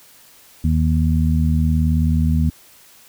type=harmonic tone; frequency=79 Hz; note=D#2; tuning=27 cents sharp; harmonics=1 / 2 / 3; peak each=-16 / -19 / -21 dBFS; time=0.64-2.5 s; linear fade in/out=5 ms; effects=white hiss -48 dBFS RMS until 3.08 s